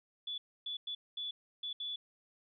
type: tone bursts at uneven times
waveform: sine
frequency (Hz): 3445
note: A7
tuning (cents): -37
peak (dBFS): -37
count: 6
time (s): 0.27-0.38 / 0.66-0.77 / 0.87-0.95 / 1.17-1.31 / 1.63-1.73 / 1.8-1.96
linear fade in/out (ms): 5
effects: none